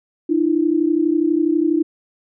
sine tone pair together, 304.1 / 336.3 Hz, D#4 / E4, -40 / +35 cents, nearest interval major second, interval 175 cents, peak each -17 dBFS, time 0.29-1.83 s, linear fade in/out 10 ms, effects none

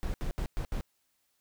brown noise bursts at uneven times, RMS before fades -32 dBFS, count 5, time 0.03-0.14 / 0.21-0.31 / 0.38-0.46 / 0.57-0.65 / 0.72-0.81 s, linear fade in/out 0 ms, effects white hiss -75 dBFS RMS until 1.4 s

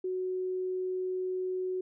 sine tone, 370 Hz, F#4, in tune, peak -30 dBFS, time 0.04-1.81 s, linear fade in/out 5 ms, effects none

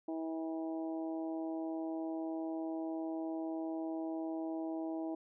harmonic tone, 161.6 Hz, E3, 34 cents flat, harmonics 2 / 3 / 4 / 5 / 6, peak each -37 / -52 / -44 / -49 / -56 dBFS, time 0.08-5.15 s, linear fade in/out 5 ms, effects none

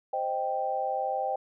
sine chord, C minor, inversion none, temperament equal, 523.3 / 622.3 / 784 Hz, C5 / Eb5 / G5, 0 / 0 / 0 cents, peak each -33 / -34 / -29 dBFS, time 0.13-1.36 s, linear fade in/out 5 ms, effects none

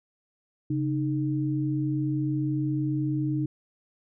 sine tone pair together, 136.3 / 306.7 Hz, C#3 / D#4, -29 / -25 cents, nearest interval octave + major second, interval 1404 cents, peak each -27 dBFS, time 0.7-3.46 s, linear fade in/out 5 ms, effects none

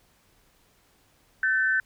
sine tone pair together, 1526.1 / 1767 Hz, G6 / A6, -47 / +7 cents, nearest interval minor third, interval 254 cents, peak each -22 / -26 dBFS, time 1.43-1.8 s, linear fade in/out 2 ms, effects pink hiss -63 dBFS RMS until 1.85 s

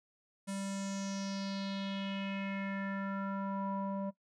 square tone with low-pass filter sweep, 196 Hz, G3, in tune, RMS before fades -38 dBFS, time 0.47-4.11 s, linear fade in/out 20 ms, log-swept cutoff 9400 to 750 Hz, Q 3.8, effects noise-tail reverb RT60 0.1 s tail -18 dB re dry

